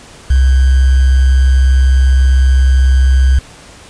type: tone with sample-and-hold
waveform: sine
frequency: 65.41 Hz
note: C2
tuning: in tune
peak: -5 dBFS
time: 0.3-3.39 s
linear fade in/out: 5 ms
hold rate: 1575 Hz
effects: pink hiss -37 dBFS RMS until 3.89 s + resampled to 22050 Hz